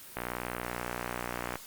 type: click train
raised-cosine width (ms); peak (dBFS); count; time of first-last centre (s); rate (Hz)
0.5; -18; 85; 0.17-1.556; 60.6
effects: white hiss -48 dBFS RMS until 1.66 s + Opus 32 kbps